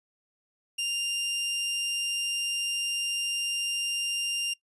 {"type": "tone", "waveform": "sawtooth", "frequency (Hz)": 2794, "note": "F7", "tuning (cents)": 0, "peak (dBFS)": -24, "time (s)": [0.78, 4.54], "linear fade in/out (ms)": 10, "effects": ["noise-tail reverb RT60 0.1 s tail -22 dB re dry", "resampled to 24000 Hz"]}